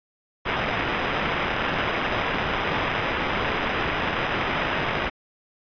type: noise with sample-and-hold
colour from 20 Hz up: white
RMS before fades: -25 dBFS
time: 0.45-5.1 s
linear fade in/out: 20 ms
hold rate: 4410 Hz
effects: resampled to 11025 Hz